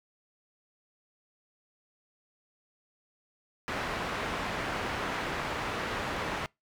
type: low-pass noise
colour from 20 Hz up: white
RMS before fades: -34 dBFS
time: 3.68-6.46 s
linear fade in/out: 0 ms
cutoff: 1700 Hz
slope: 12 dB/octave
effects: noise-tail reverb RT60 0.2 s tail -25 dB re dry